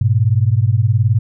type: beating tone pair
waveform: sine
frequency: 102.6 / 121.6 Hz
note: G#2 / B2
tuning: -21 / -26 cents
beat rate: 19 Hz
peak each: -13 / -14 dBFS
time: 0.01-1.19 s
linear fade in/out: 5 ms
effects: none